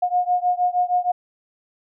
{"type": "beating tone pair", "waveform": "sine", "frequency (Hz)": [716, 722.4], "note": ["F5", "F#5"], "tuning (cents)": [43, -42], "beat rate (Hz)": 6.4, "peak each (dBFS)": [-20, -21], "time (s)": [0.02, 1.12], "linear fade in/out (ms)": 10, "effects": []}